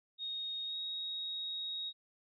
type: tone with pitch glide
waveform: sine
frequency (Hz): 3729 to 3772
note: A#7 to A#7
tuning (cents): 0 to +20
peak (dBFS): -37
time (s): 0.18-1.93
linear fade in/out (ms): 50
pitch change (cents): +20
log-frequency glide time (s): 0.65-0.76
effects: none